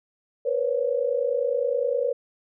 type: tone cluster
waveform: sine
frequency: 477.1 / 507 / 557 Hz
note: A#4 / B4 / C#5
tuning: +40 / +45 / +8 cents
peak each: -26 dBFS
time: 0.45-2.13 s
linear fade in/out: 10 ms
effects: none